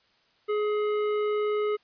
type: tone with hard clipping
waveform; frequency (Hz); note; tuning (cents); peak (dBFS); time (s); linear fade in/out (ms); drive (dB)
triangle; 420.6; G#4; +22; -26; 0.48-1.77; 20; 15
effects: white hiss -65 dBFS RMS until 1.83 s + resampled to 11025 Hz